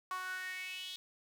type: tone with high-pass filter sweep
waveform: sawtooth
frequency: 370 Hz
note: F#4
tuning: in tune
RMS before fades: -42 dBFS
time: 0.11-0.96 s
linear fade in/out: 0 ms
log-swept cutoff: 1100 to 3600 Hz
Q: 6.2
effects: none